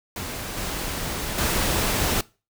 pink noise with level steps, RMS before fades -32 / -29 / -23 dBFS, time 0.16-2.21 s, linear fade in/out 2 ms, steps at 0.57 / 1.38 s, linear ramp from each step 5 ms, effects noise-tail reverb RT60 0.3 s tail -21 dB re dry

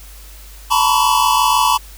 square tone cluster, 881 / 963 / 1009 / 1129 Hz, A5 / B5 / B5 / C#6, +2 / -44 / +37 / +31 cents, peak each -18 dBFS, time 0.7-1.78 s, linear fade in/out 20 ms, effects added 50 Hz sine -36 dBFS peak until 1.97 s + white hiss -42 dBFS RMS until 1.97 s

